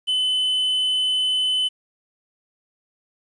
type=tone; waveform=triangle; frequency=3024 Hz; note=F#7; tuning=37 cents sharp; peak=-17 dBFS; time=0.07-1.69 s; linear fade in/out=20 ms; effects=resampled to 22050 Hz + 9-bit